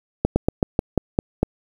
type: slowing click train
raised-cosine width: 2 ms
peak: -3 dBFS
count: 8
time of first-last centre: 0.25-1.43 s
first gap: 110 ms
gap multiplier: 1.14
effects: 7-bit